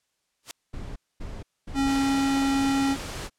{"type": "noise with exponential growth", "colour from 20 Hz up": "white", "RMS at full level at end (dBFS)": -30, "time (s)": [0.43, 0.51], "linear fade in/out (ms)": 0, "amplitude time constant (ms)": 17}
{"type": "noise bursts", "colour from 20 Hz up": "brown", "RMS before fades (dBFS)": -35, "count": 3, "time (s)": [0.73, 1.9], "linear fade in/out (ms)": 10, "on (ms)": 230, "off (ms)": 240}
{"type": "tone", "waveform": "square", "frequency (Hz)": 273.6, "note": "C#4", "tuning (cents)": -23, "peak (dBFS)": -22, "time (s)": [1.74, 2.97], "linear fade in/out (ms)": 50}
{"type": "noise", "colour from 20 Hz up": "pink", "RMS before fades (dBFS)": -35, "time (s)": [1.85, 3.3], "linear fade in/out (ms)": 50}
{"effects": ["white hiss -75 dBFS RMS until 3.38 s", "low-pass 9000 Hz 12 dB/octave"]}